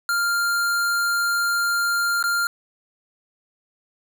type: tone with dropouts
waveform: square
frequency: 1396.9 Hz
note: F6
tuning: in tune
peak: -20 dBFS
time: 0.09-2.47 s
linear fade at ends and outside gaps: 1 ms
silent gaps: 2.227-2.239 s
effects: none